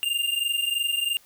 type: tone pair together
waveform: square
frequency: 2792 / 2815 Hz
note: F7 / F7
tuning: -1 / +13 cents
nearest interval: unison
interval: 14 cents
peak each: -27 dBFS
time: 0.03-1.17 s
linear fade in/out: 0 ms
effects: white hiss -56 dBFS RMS until 1.25 s